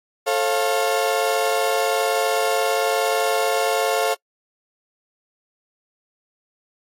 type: chord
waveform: 35% pulse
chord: A augmented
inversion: none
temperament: equal with one note detuned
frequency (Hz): 440 / 541.1 / 698.5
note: A4 / C#5 / E#5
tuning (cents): 0 / -42 / 0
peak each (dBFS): -21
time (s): 0.26-4.15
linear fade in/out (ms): 20
effects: noise-tail reverb RT60 0.1 s tail -26 dB re dry + AAC 48 kbps